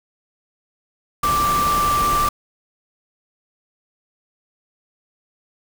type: tone in noise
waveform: sine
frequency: 1174.7 Hz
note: D6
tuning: in tune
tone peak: -16 dBFS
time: 1.23-2.29 s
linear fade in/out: 5 ms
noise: pink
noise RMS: -25 dBFS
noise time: 1.23-2.29 s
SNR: +6 dB
effects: none